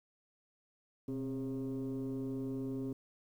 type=tone with frequency modulation; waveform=sine; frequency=265.5 Hz; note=C4; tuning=25 cents sharp; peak=-34 dBFS; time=1.08-2.93 s; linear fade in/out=5 ms; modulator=140 Hz; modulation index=0.9; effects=tanh soft clip ceiling -33 dBFS + 11-bit